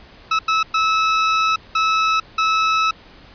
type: tone bursts at uneven times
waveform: sawtooth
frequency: 1301 Hz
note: E6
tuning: 23 cents flat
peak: -11 dBFS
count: 5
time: 0.31-0.39 / 0.48-0.63 / 0.74-1.56 / 1.75-2.2 / 2.38-2.91 s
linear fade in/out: 5 ms
effects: pink hiss -45 dBFS RMS until 3.34 s + resampled to 11025 Hz